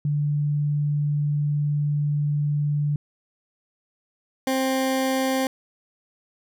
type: tone pair in turn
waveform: sine / 20% pulse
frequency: 146.83 / 263.6 Hz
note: D3 / C4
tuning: 0 / +13 cents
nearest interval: minor seventh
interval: 1013 cents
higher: second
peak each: -20 / -16 dBFS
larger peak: second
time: 0.05-2.96 / 4.47-5.47 s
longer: first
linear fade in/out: 2 ms
effects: none